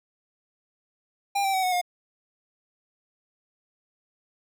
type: tone with pitch steps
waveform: square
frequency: 800 / 777.7 / 756 / 734.9 / 714.4 Hz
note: G5 / G5 / F#5 / F#5 / F5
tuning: +35 / -14 / +37 / -12 / +39 cents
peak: -23 dBFS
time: 1.35-1.815 s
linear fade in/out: 10 ms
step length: 93 ms
effects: none